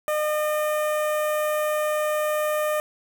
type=tone with notch filter; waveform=sawtooth; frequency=607 Hz; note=D#5; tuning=43 cents flat; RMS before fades=-24 dBFS; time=0.08-2.8 s; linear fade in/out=0 ms; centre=4500 Hz; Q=0.56; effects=none